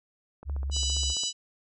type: click train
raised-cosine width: 1 ms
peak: -31 dBFS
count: 13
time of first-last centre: 0.43-1.235 s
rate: 14.9 Hz
type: tone with vibrato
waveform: sine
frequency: 69.3 Hz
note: C#2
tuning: in tune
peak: -28 dBFS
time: 0.45-1.15 s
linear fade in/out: 50 ms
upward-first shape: triangle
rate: 4.3 Hz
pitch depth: 53 cents each way
type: harmonic tone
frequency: 987.8 Hz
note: B5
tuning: in tune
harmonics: 3 / 4 / 5 / 6 / 7 / 8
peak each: -33 / -34 / -35 / -36 / -36 / -37 dBFS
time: 0.71-1.33 s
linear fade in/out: 50 ms
effects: none